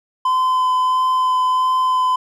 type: tone with vibrato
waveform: triangle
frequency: 1021 Hz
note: C6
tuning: 43 cents flat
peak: -12 dBFS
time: 0.25-2.16 s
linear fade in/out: 5 ms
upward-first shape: sine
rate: 1.5 Hz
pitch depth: 9 cents each way
effects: none